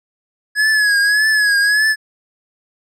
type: tone with vibrato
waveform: square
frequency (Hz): 1684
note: G#6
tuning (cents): +24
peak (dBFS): -12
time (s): 0.55-1.96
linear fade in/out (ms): 50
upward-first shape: triangle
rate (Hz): 1.7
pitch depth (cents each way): 74
effects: low-pass 9000 Hz 12 dB/octave